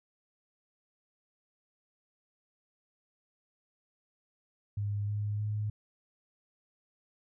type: tone with pitch steps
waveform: sine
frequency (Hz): 102.5 / 104.05 / 105.63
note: G#2 / G#2 / G#2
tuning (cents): -22 / +4 / +30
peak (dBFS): -30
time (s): 4.77-5.7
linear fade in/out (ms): 5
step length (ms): 310
effects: none